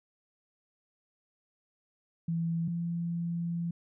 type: tone pair in turn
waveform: sine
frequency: 166.5 / 170 Hz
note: E3 / F3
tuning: +18 / -46 cents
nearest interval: unison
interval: 36 cents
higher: second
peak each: -28 / -30 dBFS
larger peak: first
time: 2.28-2.68 / 2.68-3.71 s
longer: second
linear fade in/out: 5 ms
effects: none